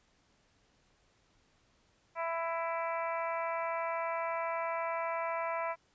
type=harmonic tone; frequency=331.9 Hz; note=E4; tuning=12 cents sharp; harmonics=2 / 3 / 4 / 5 / 6 / 7 / 8; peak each=-36 / -36 / -41 / -49 / -45 / -44 / -55 dBFS; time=2.15-5.76 s; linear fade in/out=50 ms; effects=pink hiss -70 dBFS RMS until 5.94 s + resampled to 16000 Hz